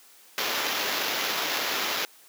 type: noise with sample-and-hold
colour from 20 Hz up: blue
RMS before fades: -28 dBFS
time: 0.38-2.05 s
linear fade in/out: 0 ms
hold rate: 8820 Hz
effects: white hiss -54 dBFS RMS until 2.28 s + high-pass 300 Hz 12 dB/octave